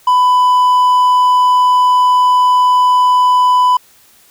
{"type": "tone", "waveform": "triangle", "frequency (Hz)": 998, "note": "B5", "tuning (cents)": 18, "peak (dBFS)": -5, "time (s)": [0.07, 3.77], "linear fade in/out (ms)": 5, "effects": ["white hiss -47 dBFS RMS until 4.3 s"]}